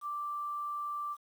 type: tone with quantisation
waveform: sine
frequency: 1174.7 Hz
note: D6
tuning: in tune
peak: -34 dBFS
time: 0.01-1.17 s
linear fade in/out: 50 ms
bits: 10
effects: none